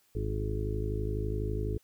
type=harmonic tone with a mistuned harmonic; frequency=52 Hz; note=G#1; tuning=3 cents sharp; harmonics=1 / 2 / 3 / 4 / 5 / 6 / 7 / 8; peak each=-33 / -34 / -44 / -45 / -46 / -42 / -41 / -38 dBFS; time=0.15-1.78 s; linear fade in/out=5 ms; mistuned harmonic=8; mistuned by=+36 cents; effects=white hiss -68 dBFS RMS until 1.83 s